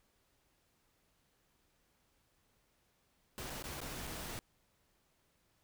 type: noise with dropouts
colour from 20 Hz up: pink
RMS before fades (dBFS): -44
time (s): 3.38-4.39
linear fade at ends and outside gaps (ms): 0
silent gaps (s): 3.498-3.502 / 3.624-3.64 / 3.804-3.815 / 4.07-4.074
effects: pink hiss -75 dBFS RMS until 5.63 s